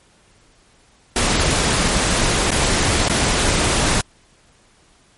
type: noise with dropouts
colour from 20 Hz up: pink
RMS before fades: -17 dBFS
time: 1.16-4.01 s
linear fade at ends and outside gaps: 2 ms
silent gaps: 2.507-2.516 / 3.084-3.096 s
effects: pink hiss -54 dBFS RMS until 5.17 s + MP3 48 kbps